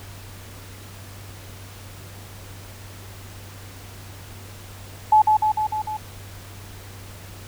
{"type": "tone with echo", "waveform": "sine", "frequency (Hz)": 859, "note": "A5", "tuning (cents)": -42, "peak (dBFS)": -10, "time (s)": [5.12, 5.22], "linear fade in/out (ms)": 5, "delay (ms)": 150, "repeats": 5, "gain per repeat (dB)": -3, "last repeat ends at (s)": 5.97, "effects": ["added 97 Hz sine -40 dBFS peak until 7.47 s", "pink hiss -43 dBFS RMS until 7.47 s"]}